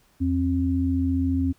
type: tone pair together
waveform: sine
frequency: 84 / 266.7 Hz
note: E2 / C4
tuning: +33 / +33 cents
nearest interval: octave + minor sixth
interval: 2000 cents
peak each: -24 / -22 dBFS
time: 0.2-1.53 s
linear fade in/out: 20 ms
effects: pink hiss -62 dBFS RMS until 1.58 s